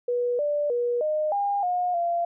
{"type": "tone with pitch steps", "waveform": "sine", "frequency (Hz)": [486.7, 587, 482, 613, 807, 718, 688], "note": ["B4", "D5", "B4", "D#5", "G#5", "F5", "F5"], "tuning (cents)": [-25, -1, -42, -26, -50, 48, -26], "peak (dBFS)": -22, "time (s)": [0.08, 2.25], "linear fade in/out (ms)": 5, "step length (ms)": 310, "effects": []}